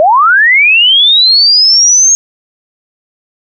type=linear sweep; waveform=sine; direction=up; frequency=585 to 6540 Hz; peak=-3 dBFS; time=0-2.15 s; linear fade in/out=0 ms; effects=none